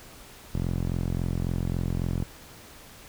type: tone with band-pass filter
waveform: sawtooth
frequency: 43.65 Hz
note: F1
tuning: in tune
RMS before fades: -28 dBFS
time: 0.54-2.24 s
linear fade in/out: 0 ms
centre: 150 Hz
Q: 1
effects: pink hiss -48 dBFS RMS until 3.08 s